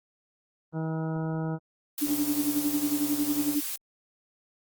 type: harmonic tone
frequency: 160 Hz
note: D#3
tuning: 49 cents sharp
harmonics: 1 / 2 / 3 / 4 / 5 / 6 / 8 / 9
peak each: -29 / -35 / -39 / -41 / -43 / -45 / -47 / -48 dBFS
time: 0.72-1.59 s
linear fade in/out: 50 ms
type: noise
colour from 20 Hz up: blue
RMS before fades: -33 dBFS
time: 1.98-3.76 s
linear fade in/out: 2 ms
type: tone with tremolo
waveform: sine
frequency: 293 Hz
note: D4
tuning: 4 cents flat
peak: -22 dBFS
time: 2.01-3.61 s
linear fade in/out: 20 ms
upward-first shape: sine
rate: 11 Hz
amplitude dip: 75%
type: click train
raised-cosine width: 1 ms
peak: -31 dBFS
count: 200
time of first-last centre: 2.07-3.544 s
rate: 135 Hz
effects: Opus 24 kbps